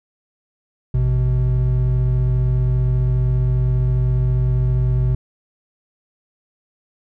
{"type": "tone pair together", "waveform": "triangle", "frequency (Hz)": [56.17, 126.1], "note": ["A1", "B2"], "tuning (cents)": [36, 36], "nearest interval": "octave + major second", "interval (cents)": 1400, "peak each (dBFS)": [-17, -14], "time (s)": [0.94, 5.15], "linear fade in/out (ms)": 5, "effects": []}